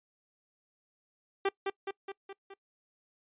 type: tone with echo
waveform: sawtooth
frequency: 392 Hz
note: G4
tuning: in tune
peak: -22 dBFS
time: 1.45-1.49 s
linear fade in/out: 5 ms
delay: 210 ms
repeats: 5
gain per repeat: -4 dB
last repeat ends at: 2.54 s
effects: noise-tail reverb RT60 0.1 s tail -23 dB re dry + resampled to 8000 Hz